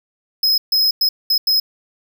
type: tone bursts at uneven times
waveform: square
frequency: 5110 Hz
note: D#8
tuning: 45 cents sharp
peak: -13 dBFS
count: 5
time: 0.43-0.58 / 0.72-0.91 / 1.01-1.09 / 1.3-1.38 / 1.47-1.6 s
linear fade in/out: 5 ms
effects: none

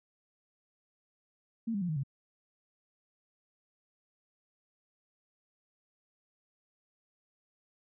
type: tone with pitch steps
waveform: sine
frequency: 227.7 / 200.5 / 176.6 / 155.52 / 136.96 Hz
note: A#3 / G3 / F3 / D#3 / C#3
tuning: -40 / +39 / +20 / 0 / -20 cents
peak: -30 dBFS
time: 1.67-2.035 s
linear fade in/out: 10 ms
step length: 73 ms
effects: none

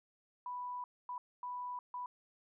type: tone bursts at uneven times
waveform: sine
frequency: 987.8 Hz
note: B5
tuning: in tune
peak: -39 dBFS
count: 4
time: 0.46-0.84 / 1.09-1.18 / 1.43-1.79 / 1.94-2.06 s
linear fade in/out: 2 ms
effects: none

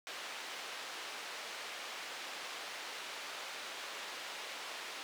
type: band-pass noise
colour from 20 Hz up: white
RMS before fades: -45 dBFS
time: 0.07-5.03 s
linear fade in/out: 0 ms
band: 450 to 3600 Hz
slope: 12 dB/octave
effects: none

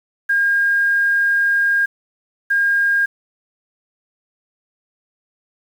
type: tone bursts at uneven times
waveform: sine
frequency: 1616 Hz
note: G#6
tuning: 48 cents flat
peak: -13 dBFS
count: 2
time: 0.29-1.86 / 2.5-3.06 s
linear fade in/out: 10 ms
effects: 7-bit

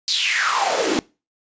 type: noise with high-pass filter sweep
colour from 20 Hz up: pink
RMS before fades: -20 dBFS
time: 0.08-0.99 s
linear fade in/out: 0 ms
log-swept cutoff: 4500 to 270 Hz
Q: 6.1
effects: noise-tail reverb RT60 0.3 s tail -23 dB re dry + resampled to 16000 Hz

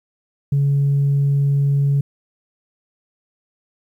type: tone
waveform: sine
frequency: 140.6 Hz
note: C#3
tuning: 25 cents sharp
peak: -12 dBFS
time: 0.52-2.01 s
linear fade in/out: 5 ms
effects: tanh soft clip ceiling -11 dBFS + 9-bit

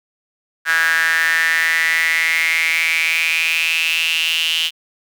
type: tone with high-pass filter sweep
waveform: sawtooth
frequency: 163.4 Hz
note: E3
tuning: 15 cents flat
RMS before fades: -17 dBFS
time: 0.65-4.71 s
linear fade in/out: 50 ms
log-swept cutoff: 1600 to 3000 Hz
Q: 8.5
effects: none

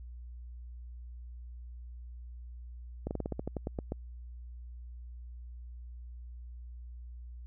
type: slowing click train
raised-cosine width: 2 ms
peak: -21 dBFS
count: 12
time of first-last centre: 3.07-3.921 s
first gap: 39 ms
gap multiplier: 1.13
effects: added 60 Hz sine -43 dBFS peak until 7.46 s

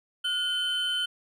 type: tone pair together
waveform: triangle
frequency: 1441 / 3064 Hz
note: F#6 / G7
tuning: -46 / -40 cents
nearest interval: octave + minor second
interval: 1306 cents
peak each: -31 / -25 dBFS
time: 0.24-1.06 s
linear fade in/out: 10 ms
effects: none

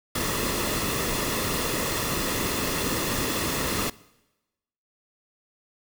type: noise with comb filter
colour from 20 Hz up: pink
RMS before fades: -27 dBFS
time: 0.15-3.9 s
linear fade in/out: 5 ms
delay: 1.3 ms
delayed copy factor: -0.5
effects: noise-tail reverb RT60 1.0 s tail -21 dB re dry

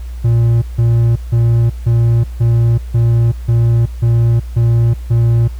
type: tone bursts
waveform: triangle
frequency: 116.54 Hz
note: A#2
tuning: in tune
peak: -6 dBFS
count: 10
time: 0.24-5.48 s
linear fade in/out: 10 ms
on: 380 ms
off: 160 ms
effects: added 60 Hz sine -22 dBFS peak until 5.59 s + pink hiss -45 dBFS RMS until 5.59 s

